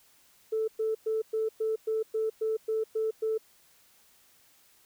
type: tone bursts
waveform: sine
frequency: 440.1 Hz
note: A4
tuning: in tune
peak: -25 dBFS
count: 11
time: 0.52-3.38 s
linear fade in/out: 10 ms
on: 160 ms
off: 110 ms
effects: tanh soft clip ceiling -21 dBFS + white hiss -62 dBFS RMS until 4.85 s